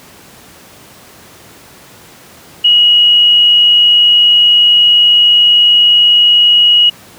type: tone with frequency modulation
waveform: sine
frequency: 2900 Hz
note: F#7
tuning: 35 cents flat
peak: -4 dBFS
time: 2.64-6.9 s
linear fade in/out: 10 ms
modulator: 60.1 Hz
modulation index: 0.31
effects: pink hiss -38 dBFS RMS until 7.18 s + high-pass 100 Hz 12 dB/octave